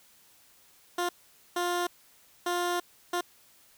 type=tone bursts at uneven times; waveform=15% pulse; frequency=352.1 Hz; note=F4; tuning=14 cents sharp; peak=-21 dBFS; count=4; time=0.98-1.09 / 1.56-1.87 / 2.46-2.8 / 3.13-3.21 s; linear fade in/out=5 ms; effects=white hiss -60 dBFS RMS until 3.77 s